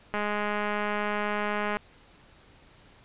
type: click train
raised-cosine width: 0.5 ms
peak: -15 dBFS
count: 340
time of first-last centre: 0.14-1.77 s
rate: 208 Hz
effects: pink hiss -56 dBFS RMS until 3.04 s + resampled to 8000 Hz